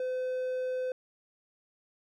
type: tone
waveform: triangle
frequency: 510 Hz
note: C5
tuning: 44 cents flat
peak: -28 dBFS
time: 0-0.92 s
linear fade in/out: 2 ms
effects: none